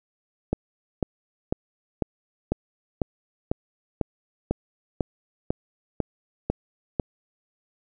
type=click train; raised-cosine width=2 ms; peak=-9 dBFS; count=14; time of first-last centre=0.53-6.998 s; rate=2.01 Hz; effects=none